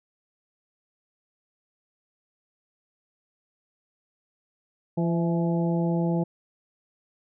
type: harmonic tone with a mistuned harmonic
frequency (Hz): 169.7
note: F3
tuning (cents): -49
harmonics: 1 / 2 / 3 / 4 / 5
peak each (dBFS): -23 / -29 / -33 / -35 / -37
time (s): 4.97-6.24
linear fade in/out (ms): 10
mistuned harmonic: 4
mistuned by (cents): -42
effects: none